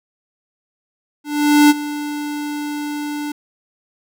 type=tone with ADSR envelope; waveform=square; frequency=294.7 Hz; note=D4; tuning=6 cents sharp; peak=-7 dBFS; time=1.24-3.32 s; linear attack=460 ms; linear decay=29 ms; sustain=-16 dB; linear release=5 ms; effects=none